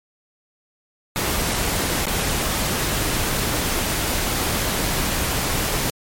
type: noise with dropouts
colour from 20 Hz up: pink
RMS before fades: -22 dBFS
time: 1.16-5.9 s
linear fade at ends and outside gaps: 0 ms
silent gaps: 2.056-2.067 s
effects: MP3 64 kbps